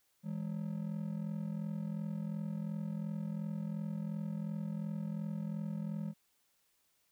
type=ring-modulated tone; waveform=triangle; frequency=183.4 Hz; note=F#3; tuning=15 cents flat; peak=-31 dBFS; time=0.23-6.14 s; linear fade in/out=50 ms; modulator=21.4 Hz; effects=white hiss -75 dBFS RMS until 7.11 s